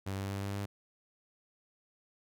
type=tone with pitch steps; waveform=sawtooth; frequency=97 / 97.9 / 98.81 / 99.73 / 100.65 Hz; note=G2 / G2 / G2 / G2 / G2; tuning=-18 / -2 / +14 / +30 / +46 cents; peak=-31 dBFS; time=0.06-0.66 s; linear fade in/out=10 ms; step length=120 ms; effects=none